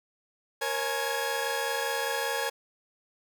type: tone cluster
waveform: sawtooth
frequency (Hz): 468.4 / 545 / 844 / 1663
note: A#4 / C#5 / G#5 / G#6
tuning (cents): +8 / -29 / +28 / +2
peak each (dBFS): -30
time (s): 0.61-2.5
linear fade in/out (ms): 10
effects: none